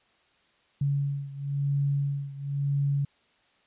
sine beating tone pair, 140.6 / 141.58 Hz, C#3 / C#3, +25 / +37 cents, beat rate 0.98 Hz, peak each -27 / -30 dBFS, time 0.81-3.05 s, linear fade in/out 5 ms, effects white hiss -65 dBFS RMS until 3.66 s + resampled to 8000 Hz

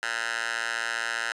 10% pulse tone with high-pass filter, 115 Hz, A#2, 23 cents flat, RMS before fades -30 dBFS, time 0.03-1.32 s, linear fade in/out 0 ms, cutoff 1400 Hz, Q 2.7, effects resampled to 22050 Hz

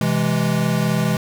square chord, C augmented, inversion none, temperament equal with one note detuned, 129.53 / 164.81 / 207.7 Hz, C3 / E3 / G#3, -17 / 0 / 0 cents, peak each -23 / -21 / -22 dBFS, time 0.01-1.17 s, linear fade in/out 2 ms, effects none

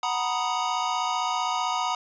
square chord, B major seventh, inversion second, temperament equal, 740 / 932.3 / 987.8 / 1244.5 Hz, F#5 / A#5 / B5 / D#6, 0 / 0 / 0 / 0 cents, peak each -31 / -31 / -31 / -31 dBFS, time 0.03-1.95 s, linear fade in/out 2 ms, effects resampled to 16000 Hz + 9-bit

